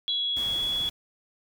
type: tone with pitch glide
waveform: sine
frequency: 3348 to 3375 Hz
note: G#7 to G#7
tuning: +13 to +27 cents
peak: -25 dBFS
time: 0.08-0.89 s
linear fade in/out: 0 ms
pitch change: +14 cents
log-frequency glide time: 0.5-0.66 s
type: tone with exponential decay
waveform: sine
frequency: 3951 Hz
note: B7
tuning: in tune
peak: -29 dBFS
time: 0.09-0.49 s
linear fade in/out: 2 ms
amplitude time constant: 86 ms
type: noise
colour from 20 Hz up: pink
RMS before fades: -41 dBFS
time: 0.36-0.9 s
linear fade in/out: 10 ms
effects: none